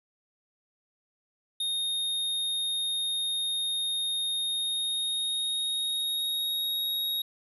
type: tone with pitch glide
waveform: square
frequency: 3700 to 3773 Hz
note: A#7 to A#7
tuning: -14 to +20 cents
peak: -28 dBFS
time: 1.6-7.22 s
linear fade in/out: 5 ms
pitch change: +34 cents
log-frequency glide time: 4.36-6.91 s
effects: none